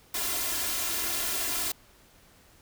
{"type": "noise with comb filter", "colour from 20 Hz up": "white", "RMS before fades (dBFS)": -30, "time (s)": [0.14, 1.72], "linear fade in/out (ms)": 5, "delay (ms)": 2.9, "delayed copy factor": 1, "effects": ["pink hiss -58 dBFS RMS until 2.61 s"]}